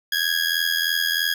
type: tone with amplitude modulation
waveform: 20% pulse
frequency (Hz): 1653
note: G#6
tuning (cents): -9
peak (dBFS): -12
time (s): 0.12-1.34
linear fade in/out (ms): 5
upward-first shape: sine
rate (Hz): 83.1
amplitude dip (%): 75
effects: none